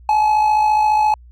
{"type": "tone with amplitude modulation", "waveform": "triangle", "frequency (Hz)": 853, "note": "G#5", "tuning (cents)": 46, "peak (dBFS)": -8, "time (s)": [0.09, 1.14], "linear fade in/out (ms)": 2, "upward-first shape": "sine", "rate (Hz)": 54.6, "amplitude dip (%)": 45, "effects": ["added 60 Hz sine -40 dBFS peak until 1.31 s"]}